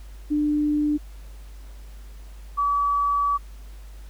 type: tone pair in turn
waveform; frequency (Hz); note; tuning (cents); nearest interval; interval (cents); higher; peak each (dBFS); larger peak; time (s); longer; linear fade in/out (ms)
sine; 297.5 / 1144.8; D4 / D6; +22 / -45; octave + major seventh; 2333; second; -19 / -19; neither; 0.3-0.98 / 2.57-3.38; second; 20
effects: added 50 Hz sine -38 dBFS peak until 4.09 s + pink hiss -54 dBFS RMS until 4.09 s